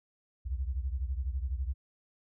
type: beating tone pair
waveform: sine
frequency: 62.2 / 74.2 Hz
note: B1 / D2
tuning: +13 / +18 cents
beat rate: 12 Hz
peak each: -32 / -36 dBFS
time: 0.45-1.74 s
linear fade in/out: 20 ms
effects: none